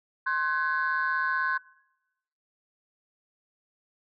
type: tone cluster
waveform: sine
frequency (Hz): 1057 / 1511 / 1667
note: C6 / F#6 / G#6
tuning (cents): +17 / +36 / +6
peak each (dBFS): -28 / -27 / -31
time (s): 0.26-1.58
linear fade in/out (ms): 10
effects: noise-tail reverb RT60 0.9 s tail -22 dB re dry + tanh soft clip ceiling -18 dBFS